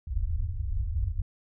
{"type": "low-pass noise", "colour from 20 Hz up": "white", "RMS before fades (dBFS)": -29, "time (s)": [0.07, 1.22], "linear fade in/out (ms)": 5, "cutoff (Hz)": 100, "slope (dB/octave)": 96, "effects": []}